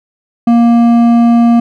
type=tone with hard clipping; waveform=sine; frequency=234.8 Hz; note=A#3; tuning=13 cents sharp; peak=-6 dBFS; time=0.47-1.6 s; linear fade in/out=5 ms; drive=8 dB; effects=none